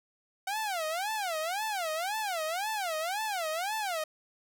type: tone with vibrato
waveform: sawtooth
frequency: 740 Hz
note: F#5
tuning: in tune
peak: -27 dBFS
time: 0.47-4.04 s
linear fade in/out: 5 ms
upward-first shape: sine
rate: 1.9 Hz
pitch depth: 300 cents each way
effects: none